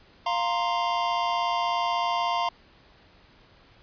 square chord, F suspended fourth, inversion none, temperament just, 698.5 / 931.3 / 1047.7 Hz, F5 / Bb5 / C6, 0 / -2 / +2 cents, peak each -29 dBFS, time 0.26-2.49 s, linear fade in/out 5 ms, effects pink hiss -56 dBFS RMS until 3.82 s + resampled to 11025 Hz

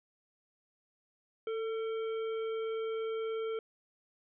harmonic tone with a mistuned harmonic, 451.7 Hz, A4, 45 cents sharp, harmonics 1 / 3 / 5 / 7, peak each -33 / -46 / -52 / -53 dBFS, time 1.47-3.59 s, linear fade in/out 2 ms, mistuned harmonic 1, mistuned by -25 cents, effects none

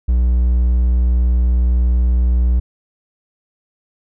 triangle tone, 60.8 Hz, B1, 26 cents flat, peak -9 dBFS, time 0.08-2.6 s, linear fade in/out 10 ms, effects none

